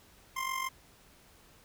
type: tone with amplitude modulation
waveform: 25% pulse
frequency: 1050 Hz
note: C6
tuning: 6 cents sharp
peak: -26 dBFS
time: 0.36-0.69 s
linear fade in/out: 10 ms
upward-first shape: sine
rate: 46.2 Hz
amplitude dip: 65%
effects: pink hiss -60 dBFS RMS until 1.64 s